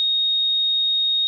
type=tone; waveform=sine; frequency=3729 Hz; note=A#7; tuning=in tune; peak=-17 dBFS; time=0-1.27 s; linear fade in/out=0 ms; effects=none